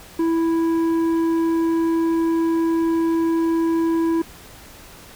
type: tone with tanh clipping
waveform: sine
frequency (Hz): 329.6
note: E4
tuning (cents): 0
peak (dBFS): -18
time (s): 0.19-4.22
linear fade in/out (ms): 5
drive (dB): 8
effects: pink hiss -43 dBFS RMS until 5.15 s